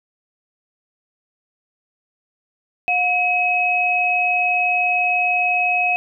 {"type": "tone pair together", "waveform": "sine", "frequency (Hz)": [719, 2553], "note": ["F#5", "D#7"], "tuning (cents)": [-50, 44], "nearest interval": "octave + minor seventh", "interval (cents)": 2194, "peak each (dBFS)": [-20, -17], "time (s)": [2.88, 5.96], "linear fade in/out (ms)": 0, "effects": []}